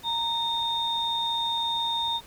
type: tone pair together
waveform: sine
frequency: 927 / 3663 Hz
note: A#5 / A#7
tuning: -10 / -31 cents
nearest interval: 2 octaves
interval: 2379 cents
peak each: -28 / -26 dBFS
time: 0.03-2.21 s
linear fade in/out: 50 ms
effects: tanh soft clip ceiling -17 dBFS + pink hiss -50 dBFS RMS until 2.26 s